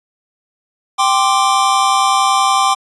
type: chord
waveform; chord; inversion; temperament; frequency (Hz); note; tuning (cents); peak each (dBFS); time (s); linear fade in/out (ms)
square; G suspended fourth; none; just; 784 / 1045.3 / 1176; G5 / C6 / D6; 0 / -2 / +2; -16; 0.98-2.75; 20
effects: resampled to 24000 Hz